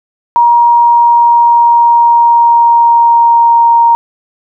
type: tone with pitch glide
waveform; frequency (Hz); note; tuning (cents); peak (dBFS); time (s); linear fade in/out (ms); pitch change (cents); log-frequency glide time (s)
sine; 947 to 933.4; A#5 to A#5; +27 to +2; -3; 0.36-3.95; 0; -25; 0.48-3.63
effects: none